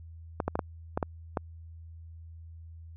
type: clicks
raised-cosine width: 1 ms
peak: -14 dBFS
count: 7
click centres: 0.402 / 0.48 / 0.555 / 0.592 / 0.975 / 1.028 / 1.372 s
effects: added 82 Hz sine -44 dBFS peak until 2.96 s